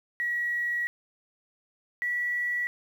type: tone pair in turn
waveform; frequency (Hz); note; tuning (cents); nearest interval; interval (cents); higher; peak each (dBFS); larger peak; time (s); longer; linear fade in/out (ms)
sine; 1919 / 1944.7; A#6 / B6; +50 / -27; unison; 23; second; -26; neither; 0.2-0.87 / 2.02-2.67; first; 0
effects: 9-bit